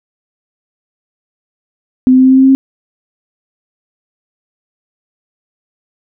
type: tone with pitch steps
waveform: sine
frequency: 256.2 / 257.8 / 259.5 / 261.1 / 262.8 / 264.5 / 266.2 / 267.9 Hz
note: C4 / C4 / C4 / C4 / C4 / C4 / C4 / C4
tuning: -36 / -26 / -14 / -3 / +8 / +19 / +30 / +41 cents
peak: -3 dBFS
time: 2.07-2.55 s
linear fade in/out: 0 ms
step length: 60 ms
effects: none